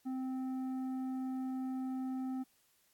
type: tone with tanh clipping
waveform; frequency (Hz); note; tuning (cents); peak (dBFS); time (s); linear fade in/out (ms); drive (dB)
sine; 260; C4; -11; -37; 0.05-2.44; 20; 8
effects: white hiss -72 dBFS RMS until 2.93 s + AAC 64 kbps